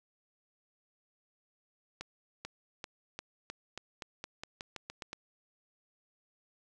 accelerating click train, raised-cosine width 0.2 ms, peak -23 dBFS, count 14, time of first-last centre 2.01-5.131 s, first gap 440 ms, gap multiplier 0.89, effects none

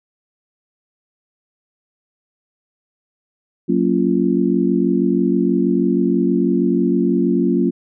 sine chord, Gb major seventh, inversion none, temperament just, 185 / 231.2 / 277.5 / 346.9 Hz, Gb3 / Bb3 / Db4 / F4, 0 / -14 / +2 / -12 cents, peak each -19 dBFS, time 3.68-7.71 s, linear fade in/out 20 ms, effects none

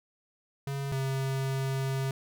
square tone pair in turn, 138.59 / 134.33 Hz, C#3 / C3, 0 / +46 cents, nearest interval minor second, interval 54 cents, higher first, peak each -32 / -29 dBFS, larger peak second, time 0.67-0.92 / 0.92-2.11 s, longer second, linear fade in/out 2 ms, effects none

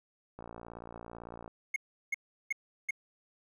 click train, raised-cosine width 1 ms, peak -31 dBFS, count 64, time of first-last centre 0.39-1.478 s, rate 57.9 Hz
triangle tone bursts, 2162 Hz, C#7, 44 cents flat, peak -27 dBFS, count 4, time 1.74-2.908 s, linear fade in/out 5 ms, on 22 ms, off 360 ms
effects none

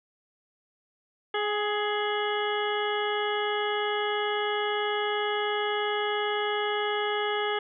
harmonic tone with a mistuned harmonic, 418.5 Hz, G#4, 13 cents sharp, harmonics 1 / 2 / 3 / 4 / 5 / 7 / 8, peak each -29 / -32 / -34 / -35 / -36 / -37 / -38 dBFS, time 1.34-7.59 s, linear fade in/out 5 ms, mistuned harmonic 2, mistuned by -22 cents, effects none

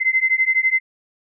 sine beating tone pair, 2058 / 2070 Hz, C7 / C7, -29 / -19 cents, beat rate 12 Hz, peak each -18 dBFS, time 0-0.8 s, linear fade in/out 20 ms, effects none

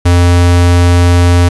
square tone, 87.7 Hz, F2, 8 cents sharp, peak -5 dBFS, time 0.05-1.49 s, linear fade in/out 10 ms, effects resampled to 24000 Hz + 7-bit

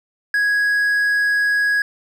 triangle tone, 1661.2 Hz, G#6, in tune, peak -13 dBFS, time 0.34-1.82 s, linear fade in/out 2 ms, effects none

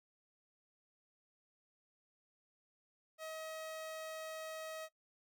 sawtooth tone, 635 Hz, D#5, 35 cents sharp, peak -40 dBFS, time 3.18-4.89 s, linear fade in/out 50 ms, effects noise-tail reverb RT60 0.1 s tail -18 dB re dry

